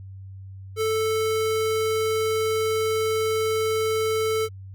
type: tone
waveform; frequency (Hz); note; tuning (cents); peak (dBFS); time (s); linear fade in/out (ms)
square; 440; A4; 0; -22; 0.76-4.49; 50
effects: added 96 Hz sine -37 dBFS peak until 4.74 s